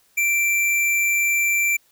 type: tone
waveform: square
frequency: 2349 Hz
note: D7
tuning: in tune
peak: -18 dBFS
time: 0.17-1.77 s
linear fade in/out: 10 ms
effects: white hiss -60 dBFS RMS until 1.91 s